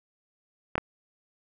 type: clicks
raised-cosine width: 0.5 ms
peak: -11 dBFS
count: 2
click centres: 0.755 / 0.78 s
effects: none